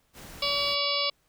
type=noise; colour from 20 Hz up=pink; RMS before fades=-45 dBFS; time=0.13-0.77 s; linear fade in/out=50 ms
type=harmonic tone; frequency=570 Hz; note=C#5; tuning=48 cents sharp; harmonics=1 / 2 / 4 / 5 / 6 / 7 / 8 / 9; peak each=-33 / -33 / -33 / -33 / -33 / -33 / -33 / -33 dBFS; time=0.42-1.1 s; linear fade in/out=5 ms
effects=pink hiss -69 dBFS RMS until 1.28 s